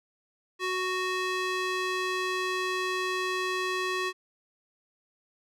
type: tone with band-pass filter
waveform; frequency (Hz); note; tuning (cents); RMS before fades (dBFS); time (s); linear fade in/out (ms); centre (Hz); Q
square; 370; F#4; 0; -30; 0.59-4.13; 50; 2200; 0.68
effects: none